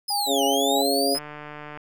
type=linear two-way sweep; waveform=sawtooth; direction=down then up; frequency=5130 to 2844 to 5130 Hz; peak=-22 dBFS; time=0.08-1.19 s; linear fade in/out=10 ms; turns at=0.44 s
type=tone with tremolo; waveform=sine; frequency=817 Hz; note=G#5; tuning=29 cents flat; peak=-24 dBFS; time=0.1-0.82 s; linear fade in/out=5 ms; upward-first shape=sine; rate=3.4 Hz; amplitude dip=60%
type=harmonic tone; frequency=138.59 Hz; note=C#3; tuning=in tune; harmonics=2 / 3 / 4 / 5; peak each=-26 / -26 / -26 / -26 dBFS; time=0.26-1.18 s; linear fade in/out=50 ms
type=click train; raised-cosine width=0.5 ms; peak=-23 dBFS; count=94; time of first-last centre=1.15-1.774 s; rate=149 Hz
effects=none